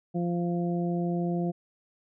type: harmonic tone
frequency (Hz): 173.5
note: F3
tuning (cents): -11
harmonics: 1 / 2 / 3 / 4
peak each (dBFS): -27 / -32 / -39 / -37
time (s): 0.14-1.52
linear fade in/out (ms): 20
effects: none